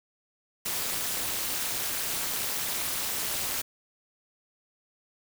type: noise with amplitude modulation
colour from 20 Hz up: white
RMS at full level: -27 dBFS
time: 0.65-3.62 s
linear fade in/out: 10 ms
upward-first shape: sine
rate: 229 Hz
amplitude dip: 90%
effects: none